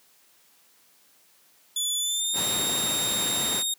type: tone with pitch glide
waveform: 20% pulse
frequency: 3460 to 3708 Hz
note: A7 to A#7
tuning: -30 to -10 cents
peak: -19 dBFS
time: 1.76-3.74 s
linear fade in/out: 5 ms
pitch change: +120 cents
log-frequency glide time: 1.98-2.4 s
type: noise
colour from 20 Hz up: pink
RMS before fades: -31 dBFS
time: 2.33-3.64 s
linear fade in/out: 50 ms
effects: white hiss -60 dBFS RMS until 3.78 s + high-pass 150 Hz 12 dB/octave